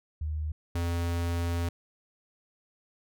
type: tone pair in turn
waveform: sine / square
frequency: 76.7 / 85.53 Hz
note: D#2 / F2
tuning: -24 / -36 cents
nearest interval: major second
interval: 188 cents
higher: second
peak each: -29 / -28 dBFS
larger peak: second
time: 0.21-0.52 / 0.75-1.69 s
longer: second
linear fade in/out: 5 ms
effects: none